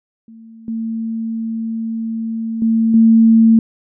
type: tone with level steps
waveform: sine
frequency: 225.4 Hz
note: A3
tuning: 42 cents sharp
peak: -36 / -19 / -11 / -6 dBFS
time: 0.28-3.59 s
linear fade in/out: 2 ms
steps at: 0.68 / 2.62 / 2.94 s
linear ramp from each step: 2 ms
effects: none